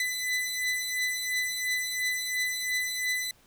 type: beating tone pair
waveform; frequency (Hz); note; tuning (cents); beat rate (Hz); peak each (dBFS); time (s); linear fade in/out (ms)
sawtooth; 2000 / 2002.9; B6 / B6; +21 / +24; 2.9; -30 / -26; 0-3.31; 2
effects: pink hiss -61 dBFS RMS until 3.46 s